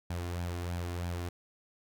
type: tone with flanger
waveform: sawtooth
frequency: 87.31 Hz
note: F2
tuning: in tune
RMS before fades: -36 dBFS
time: 0.1-1.29 s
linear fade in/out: 5 ms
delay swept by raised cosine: 1.2 to 2.9 ms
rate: 3.1 Hz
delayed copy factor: +0.5
effects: none

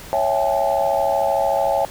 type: chord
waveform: sine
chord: A dominant seventh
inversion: first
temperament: equal with one note detuned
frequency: 554.4 / 659.3 / 784 / 857.4 Hz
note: C#5 / E5 / G5 / A5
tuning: 0 / 0 / 0 / -45 cents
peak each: -21 / -21 / -22 / -23 dBFS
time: 0.13-1.85 s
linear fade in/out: 0 ms
effects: pink hiss -38 dBFS RMS until 1.9 s

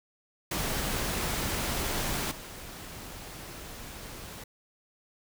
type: noise with level steps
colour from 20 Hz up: pink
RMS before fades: -31 / -43 dBFS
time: 0.51-4.44 s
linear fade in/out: 5 ms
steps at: 2.31 s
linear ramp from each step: 5 ms
effects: none

